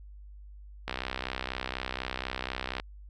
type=click train; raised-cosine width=0.3 ms; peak=-16 dBFS; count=124; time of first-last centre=0.88-2.799 s; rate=64.1 Hz; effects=added 50 Hz sine -45 dBFS peak until 3.09 s